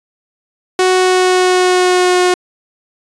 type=tone with pitch glide; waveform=sawtooth; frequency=370 to 361.5 Hz; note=F#4 to F#4; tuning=0 to -40 cents; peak=-5 dBFS; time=0.79-2.34 s; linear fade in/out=2 ms; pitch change=-40 cents; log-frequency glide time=0.93-2.19 s; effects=resampled to 22050 Hz